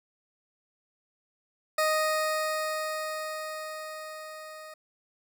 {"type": "tone with level ramp", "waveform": "20% pulse", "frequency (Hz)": 622.3, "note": "D#5", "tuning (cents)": 0, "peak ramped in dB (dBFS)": [-18, -38], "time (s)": [1.78, 4.74], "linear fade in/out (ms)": 5, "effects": []}